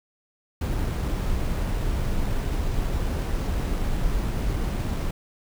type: noise with sample-and-hold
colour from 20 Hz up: brown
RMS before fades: -25 dBFS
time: 0.61-5.11 s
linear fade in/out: 5 ms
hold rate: 11025 Hz
effects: none